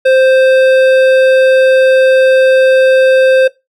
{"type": "tone with hard clipping", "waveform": "sine", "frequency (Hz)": 523.3, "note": "C5", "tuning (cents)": 0, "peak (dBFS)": -7, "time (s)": [0.05, 3.48], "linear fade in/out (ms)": 10, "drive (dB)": 12, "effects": ["noise-tail reverb RT60 0.2 s tail -19 dB re dry"]}